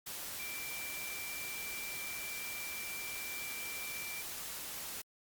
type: tone in noise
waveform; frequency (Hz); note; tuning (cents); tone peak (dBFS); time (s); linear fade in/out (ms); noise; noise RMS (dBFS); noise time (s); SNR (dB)
sine; 2349; D7; 0; -43; 0.39-4.22; 10; white; -43; 0.06-5.02; -3
effects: Opus 48 kbps